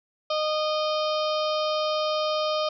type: harmonic tone with a mistuned harmonic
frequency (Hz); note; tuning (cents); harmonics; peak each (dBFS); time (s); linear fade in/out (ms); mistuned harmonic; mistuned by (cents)
615; D#5; -20; 1 / 2 / 4 / 5 / 6 / 7 / 8 / 9; -25 / -29 / -39 / -35 / -38 / -40 / -37 / -42; 0.3-2.69; 5; 5; +18
effects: none